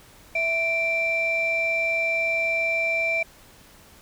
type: tone pair together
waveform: sine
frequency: 658.3 / 2349 Hz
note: E5 / D7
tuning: -3 / 0 cents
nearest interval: octave + minor seventh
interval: 2203 cents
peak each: -26 / -21 dBFS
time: 0.35-3.23 s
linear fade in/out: 5 ms
effects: tanh soft clip ceiling -16 dBFS + pink hiss -51 dBFS RMS until 4.01 s